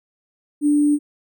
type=tone with sample-and-hold; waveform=sine; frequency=293.7 Hz; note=D4; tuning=in tune; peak=-13 dBFS; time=0.61-0.99 s; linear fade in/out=50 ms; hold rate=8820 Hz; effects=none